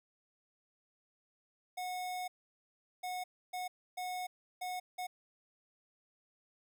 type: tone bursts at uneven times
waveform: square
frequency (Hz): 730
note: F#5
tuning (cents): -24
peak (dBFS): -38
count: 6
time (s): 1.77-2.28 / 3.03-3.24 / 3.53-3.68 / 3.97-4.27 / 4.61-4.8 / 4.98-5.07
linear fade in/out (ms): 10
effects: none